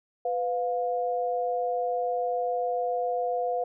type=tone pair together; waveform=sine; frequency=499.9 / 707 Hz; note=B4 / F5; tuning=+21 / +21 cents; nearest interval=tritone; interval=600 cents; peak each=-28 dBFS; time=0.25-3.64 s; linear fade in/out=5 ms; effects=none